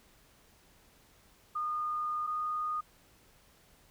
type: tone pair in turn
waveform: sine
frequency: 1222 / 1231.2 Hz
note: D#6 / D#6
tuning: -32 / -19 cents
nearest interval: unison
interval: 13 cents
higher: second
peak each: -31 / -31 dBFS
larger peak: neither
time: 1.55-2.27 / 2.27-2.81 s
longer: first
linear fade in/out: 10 ms
effects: pink hiss -63 dBFS RMS until 3.9 s